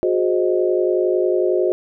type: chord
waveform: sine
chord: Ab dominant seventh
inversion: third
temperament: equal with one note detuned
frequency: 364.3 / 415.3 / 523.3 / 622.3 Hz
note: Gb4 / Ab4 / C5 / Eb5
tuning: -27 / 0 / 0 / 0 cents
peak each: -17 / -23 / -23 / -23 dBFS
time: 0.03-1.72 s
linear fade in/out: 0 ms
effects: none